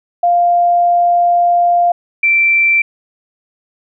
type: tone pair in turn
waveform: sine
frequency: 698.5 / 2344 Hz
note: F5 / D7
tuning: 0 / -4 cents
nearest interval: octave + major sixth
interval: 2096 cents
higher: second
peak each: -8 dBFS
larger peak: neither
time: 0.23-1.92 / 2.23-2.82 s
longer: first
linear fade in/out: 5 ms
effects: none